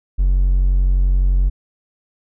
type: tone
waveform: triangle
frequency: 45.87 Hz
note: F#1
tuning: 14 cents flat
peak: -9 dBFS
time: 0.18-1.5 s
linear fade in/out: 20 ms
effects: tanh soft clip ceiling -5 dBFS